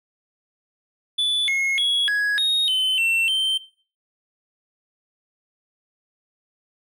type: tone with pitch steps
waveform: triangle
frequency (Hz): 3470 / 2165 / 3344 / 1668 / 3736 / 3054 / 2700 / 3116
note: A7 / C#7 / G#7 / G#6 / A#7 / G7 / E7 / G7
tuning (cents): -25 / -41 / +11 / +7 / +3 / -46 / +41 / -11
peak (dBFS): -17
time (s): 1.18-3.58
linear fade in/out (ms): 10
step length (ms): 300
effects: noise-tail reverb RT60 0.4 s tail -19 dB re dry